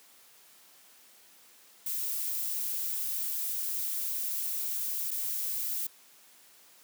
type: noise with dropouts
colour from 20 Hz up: violet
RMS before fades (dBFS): -33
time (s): 1.86-5.87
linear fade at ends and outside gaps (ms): 5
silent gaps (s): 5.108-5.112
effects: white hiss -58 dBFS RMS until 6.83 s + high-pass 200 Hz 12 dB/octave